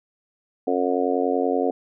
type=harmonic tone; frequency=90.4 Hz; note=F#2; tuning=40 cents flat; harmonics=3 / 4 / 5 / 6 / 7 / 8; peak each=-25 / -28 / -24 / -28 / -30 / -27 dBFS; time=0.67-1.71 s; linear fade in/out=5 ms; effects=none